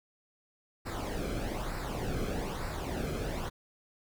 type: noise with flanger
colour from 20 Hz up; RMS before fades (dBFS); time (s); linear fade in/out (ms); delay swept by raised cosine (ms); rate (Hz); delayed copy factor
brown; -35; 0.85-3.5; 20; 0.31 to 1.1; 1.1; -0.65
effects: none